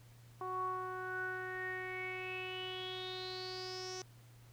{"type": "tone with low-pass filter sweep", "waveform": "sawtooth", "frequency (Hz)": 370.8, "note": "F#4", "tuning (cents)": 4, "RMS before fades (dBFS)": -42, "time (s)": [0.41, 4.02], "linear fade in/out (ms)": 2, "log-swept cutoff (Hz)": [1000, 5900], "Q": 9.9, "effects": ["added 118 Hz sine -57 dBFS peak until 4.52 s", "pink hiss -66 dBFS RMS until 4.52 s"]}